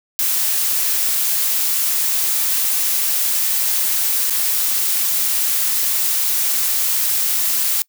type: noise with dropouts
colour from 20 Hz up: blue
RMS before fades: -18 dBFS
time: 0.19-7.82 s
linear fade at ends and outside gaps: 0 ms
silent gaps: 4.299-4.306 s
effects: noise-tail reverb RT60 0.1 s tail -24 dB re dry